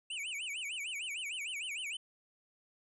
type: tone with vibrato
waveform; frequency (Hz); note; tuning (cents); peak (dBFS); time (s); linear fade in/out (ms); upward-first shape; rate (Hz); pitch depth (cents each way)
square; 2611; E7; -17; -38; 0.1-1.97; 5; sine; 6.6; 280
effects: resampled to 24000 Hz